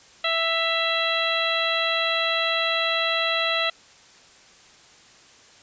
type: harmonic tone with a mistuned harmonic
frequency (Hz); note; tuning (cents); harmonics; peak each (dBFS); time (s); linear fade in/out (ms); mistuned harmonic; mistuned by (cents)
660; E5; +2; 1 / 2 / 3 / 4 / 5 / 6; -28 / -28 / -28 / -28 / -28 / -28; 0.24-3.7; 5; 4; +32
effects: white hiss -51 dBFS RMS until 5.62 s + resampled to 16000 Hz